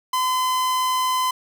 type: tone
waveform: 45% pulse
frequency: 1021 Hz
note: C6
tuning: 43 cents flat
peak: -19 dBFS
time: 0.13-1.31 s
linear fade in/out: 5 ms
effects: none